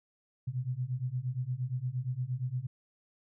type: beating tone pair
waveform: sine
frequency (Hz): 122 / 130.6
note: B2 / C3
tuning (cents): -21 / -3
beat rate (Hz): 8.6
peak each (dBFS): -35 / -34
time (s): 0.47-2.67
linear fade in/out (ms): 10
effects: none